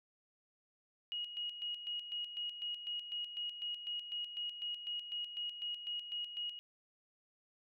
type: tone with tremolo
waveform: sine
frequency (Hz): 2890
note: F#7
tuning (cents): -41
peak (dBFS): -37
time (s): 1.12-6.59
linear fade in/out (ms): 0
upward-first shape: square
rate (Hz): 4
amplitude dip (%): 60
effects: none